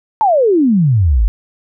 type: exponential sweep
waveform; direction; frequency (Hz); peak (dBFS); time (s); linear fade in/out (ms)
sine; down; 908 to 46.21; -8; 0.21-1.28; 0
effects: none